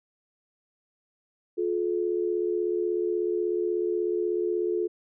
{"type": "tone pair together", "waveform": "sine", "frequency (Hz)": [354.2, 430.6], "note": ["F4", "A4"], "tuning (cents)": [24, -37], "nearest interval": "minor third", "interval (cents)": 339, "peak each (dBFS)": [-26, -28], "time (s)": [1.57, 4.88], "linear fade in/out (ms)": 20, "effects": []}